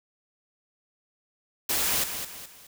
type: noise with echo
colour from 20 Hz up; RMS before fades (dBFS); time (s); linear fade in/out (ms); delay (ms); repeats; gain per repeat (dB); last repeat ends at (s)
white; -26; 1.69-2.04; 5; 210; 3; -8; 2.67
effects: none